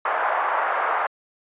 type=band-pass noise; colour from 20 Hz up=white; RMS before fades=-23 dBFS; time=0.05-1.07 s; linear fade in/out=5 ms; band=610 to 1400 Hz; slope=24 dB/octave; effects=resampled to 8000 Hz